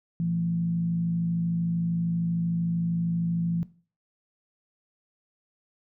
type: tone with frequency modulation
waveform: sine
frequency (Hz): 170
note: F3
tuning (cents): -46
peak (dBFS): -24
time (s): 0.2-3.63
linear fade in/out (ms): 0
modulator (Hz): 53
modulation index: 0.35
effects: noise-tail reverb RT60 0.4 s tail -18 dB re dry